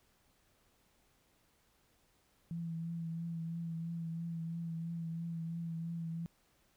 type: tone with vibrato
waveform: sine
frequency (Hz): 166.2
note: E3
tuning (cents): +15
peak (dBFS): -37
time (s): 2.51-6.26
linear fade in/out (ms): 0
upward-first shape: triangle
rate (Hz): 3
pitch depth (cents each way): 31
effects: pink hiss -72 dBFS RMS until 6.76 s

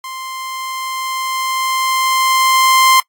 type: tone with level ramp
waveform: sawtooth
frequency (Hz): 1046.5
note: C6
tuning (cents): 0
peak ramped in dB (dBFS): -22 to -3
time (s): 0.04-3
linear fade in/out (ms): 2
effects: noise-tail reverb RT60 0.1 s tail -25 dB re dry + AAC 64 kbps

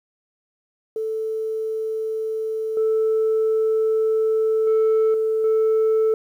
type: tone with level steps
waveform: sine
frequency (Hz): 440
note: A4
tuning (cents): 0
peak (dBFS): -22 / -15 / -12 / -17 / -13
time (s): 0.96-6.14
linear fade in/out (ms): 2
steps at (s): 2.77 / 4.67 / 5.14 / 5.44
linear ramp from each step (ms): 2
effects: tanh soft clip ceiling -14 dBFS + 9-bit

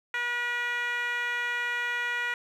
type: tone with band-pass filter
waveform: 10% pulse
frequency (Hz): 482.2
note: B4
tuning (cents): -41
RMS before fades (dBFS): -30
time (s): 0.14-2.34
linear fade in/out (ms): 2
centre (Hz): 1800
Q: 2.4
effects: 10-bit

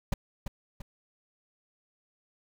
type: noise with echo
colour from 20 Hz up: brown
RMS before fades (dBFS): -25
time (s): 0.12-0.14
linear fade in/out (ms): 5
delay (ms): 340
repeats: 2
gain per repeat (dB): -7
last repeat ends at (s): 0.82
effects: none

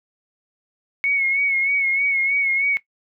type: tone with vibrato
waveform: sine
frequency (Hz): 2200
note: C#7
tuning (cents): -14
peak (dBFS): -17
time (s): 1.04-2.77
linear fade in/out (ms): 0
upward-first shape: sine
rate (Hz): 3.2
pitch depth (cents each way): 47
effects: noise-tail reverb RT60 0.1 s tail -17 dB re dry

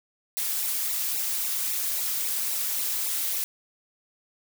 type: noise with flanger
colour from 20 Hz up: blue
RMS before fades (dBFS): -28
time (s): 0.37-3.44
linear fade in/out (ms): 0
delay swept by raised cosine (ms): 0.61 to 5.11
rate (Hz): 3.7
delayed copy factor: -0.85
effects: none

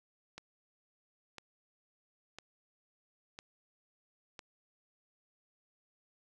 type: click train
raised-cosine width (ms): 0.2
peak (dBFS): -28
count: 5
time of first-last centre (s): 0.38-4.392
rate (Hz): 0.997
effects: none

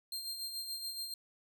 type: tone with tremolo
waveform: sawtooth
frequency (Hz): 4186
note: C8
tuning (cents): 0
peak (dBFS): -34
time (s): 0.12-1.14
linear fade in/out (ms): 2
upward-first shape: sine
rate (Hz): 7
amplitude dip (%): 50
effects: none

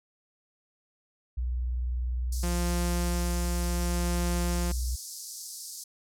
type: tone with vibrato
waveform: sine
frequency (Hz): 61.2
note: B1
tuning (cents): -15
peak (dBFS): -27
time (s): 1.37-4.96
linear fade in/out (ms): 10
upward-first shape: sine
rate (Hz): 20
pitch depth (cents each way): 93
type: high-pass noise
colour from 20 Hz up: pink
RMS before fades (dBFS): -39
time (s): 2.32-5.84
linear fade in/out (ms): 5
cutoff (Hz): 4700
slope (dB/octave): 48
type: tone with tremolo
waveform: sawtooth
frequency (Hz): 174.61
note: F3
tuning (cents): 0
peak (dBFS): -25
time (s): 2.43-4.72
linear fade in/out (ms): 5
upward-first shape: sine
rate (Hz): 0.68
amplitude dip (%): 30
effects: low-pass 12000 Hz 12 dB/octave

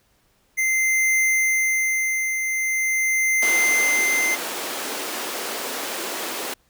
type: tone with tremolo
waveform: square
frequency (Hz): 2080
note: C7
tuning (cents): -11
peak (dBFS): -17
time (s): 0.57-4.36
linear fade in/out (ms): 20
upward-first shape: triangle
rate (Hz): 0.41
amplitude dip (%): 50
type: high-pass noise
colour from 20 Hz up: pink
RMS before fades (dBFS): -29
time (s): 3.42-6.54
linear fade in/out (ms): 5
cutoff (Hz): 290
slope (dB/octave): 24
effects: pink hiss -63 dBFS RMS until 6.69 s

